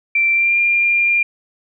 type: tone with pitch glide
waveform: sine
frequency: 2349 to 2396 Hz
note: D7 to D7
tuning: 0 to +34 cents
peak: -12 dBFS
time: 0.15-1.23 s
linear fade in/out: 5 ms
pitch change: +34 cents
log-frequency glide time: 0.33-0.56 s
effects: none